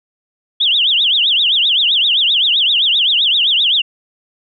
sine tone with vibrato, 3247 Hz, G#7, 40 cents flat, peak -10 dBFS, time 0.6-3.82 s, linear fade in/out 10 ms, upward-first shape triangle, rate 7.7 Hz, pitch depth 300 cents each way, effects none

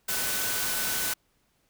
sine tone in noise, 1500 Hz, F#6, 23 cents sharp, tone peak -37 dBFS, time 0.08-1.14 s, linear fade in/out 10 ms, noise white, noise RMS -29 dBFS, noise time 0.08-1.14 s, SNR -11 dB, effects pink hiss -70 dBFS RMS until 1.69 s

